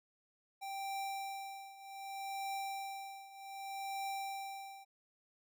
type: tone with tremolo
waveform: square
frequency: 784 Hz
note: G5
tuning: in tune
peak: -38 dBFS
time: 0.61-4.85 s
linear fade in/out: 20 ms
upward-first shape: triangle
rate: 0.65 Hz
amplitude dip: 85%
effects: none